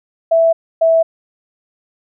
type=tone pair in turn; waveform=sine; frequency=659.3 / 655.1 Hz; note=E5 / E5; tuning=0 / -11 cents; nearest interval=unison; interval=11 cents; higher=first; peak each=-8 dBFS; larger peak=neither; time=0.31-0.53 / 0.81-1.03 s; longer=neither; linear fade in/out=10 ms; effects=none